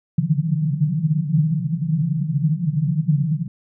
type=band-pass noise; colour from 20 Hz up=white; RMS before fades=-20 dBFS; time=0.18-3.48 s; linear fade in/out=5 ms; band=140 to 170 Hz; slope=96 dB/octave; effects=none